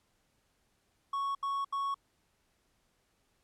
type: tone bursts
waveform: triangle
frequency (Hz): 1108.7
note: C#6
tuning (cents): 0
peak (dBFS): -29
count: 3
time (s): 1.13-1.944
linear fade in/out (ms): 5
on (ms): 220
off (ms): 77
effects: pink hiss -74 dBFS RMS until 3.43 s + low-pass 12000 Hz 12 dB/octave